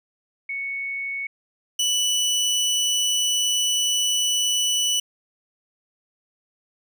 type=tone pair in turn; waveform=sine / 25% pulse; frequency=2217 / 2967 Hz; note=C#7 / F#7; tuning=0 / +4 cents; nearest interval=perfect fourth; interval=504 cents; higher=second; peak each=-26 / -16 dBFS; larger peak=second; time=0.49-1.27 / 1.79-5 s; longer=second; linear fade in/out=5 ms; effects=none